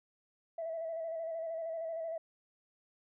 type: tone with vibrato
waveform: sine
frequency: 655 Hz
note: E5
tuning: 11 cents flat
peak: -35 dBFS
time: 0.58-2.18 s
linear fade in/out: 5 ms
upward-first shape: square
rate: 13 Hz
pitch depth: 31 cents each way
effects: tanh soft clip ceiling -31 dBFS